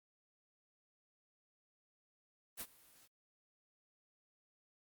white noise with ADSR envelope, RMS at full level -42 dBFS, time 2.57-3.08 s, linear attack 39 ms, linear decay 49 ms, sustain -23 dB, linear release 27 ms, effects Opus 32 kbps

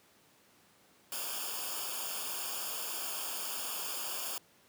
white noise with comb filter, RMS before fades -38 dBFS, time 1.12-4.38 s, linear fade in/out 2 ms, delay 0.5 ms, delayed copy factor -0.85, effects pink hiss -64 dBFS RMS until 4.68 s + high-pass 150 Hz 12 dB/octave

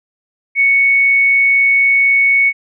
sine tone, 2219 Hz, C#7, 1 cent sharp, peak -8 dBFS, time 0.55-2.53 s, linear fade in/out 50 ms, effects none

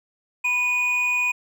triangle tone pair together, 987.8 / 2468 Hz, B5 / D#7, 0 / -15 cents, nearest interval octave + major third, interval 1585 cents, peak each -29 / -18 dBFS, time 0.44-1.32 s, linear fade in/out 10 ms, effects none

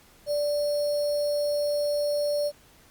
sine tone with sample-and-hold, 585 Hz, D5, 7 cents flat, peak -23 dBFS, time 0.26-2.52 s, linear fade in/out 50 ms, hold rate 4900 Hz, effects pink hiss -56 dBFS RMS until 2.9 s + Opus 48 kbps

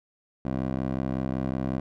15% pulse tone with band-pass filter, 65.41 Hz, C2, in tune, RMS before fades -29 dBFS, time 0.45-1.8 s, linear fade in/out 5 ms, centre 330 Hz, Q 0.71, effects none

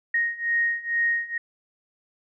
sine beating tone pair, 1866 / 1868.2 Hz, A#6 / A#6, +1 / +3 cents, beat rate 2.2 Hz, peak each -26 / -24 dBFS, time 0.14-1.38 s, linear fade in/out 5 ms, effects none

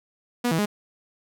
sawtooth tone with pitch steps, 242.5 / 162.6 / 207.7 Hz, B3 / E3 / G#3, -31 / -23 / 0 cents, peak -17 dBFS, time 0.44-0.659 s, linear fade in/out 10 ms, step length 73 ms, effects none

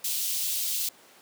white high-pass noise, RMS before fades -29 dBFS, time 0.04-0.89 s, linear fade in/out 5 ms, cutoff 3000 Hz, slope 24 dB/octave, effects pink hiss -54 dBFS RMS until 1.21 s + high-pass 300 Hz 12 dB/octave

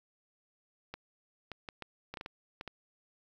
clicks, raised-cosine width 0.3 ms, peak -25 dBFS, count 10, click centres 0.94 / 1.517 / 1.688 / 1.823 / 2.14 / 2.172 / 2.211 / 2.261 / 2.611 / 2.677 s, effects 10-bit

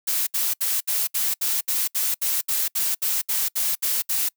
blue noise bursts, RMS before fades -23 dBFS, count 16, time 0.07-4.29 s, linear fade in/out 10 ms, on 200 ms, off 68 ms, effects noise-tail reverb RT60 0.1 s tail -26 dB re dry

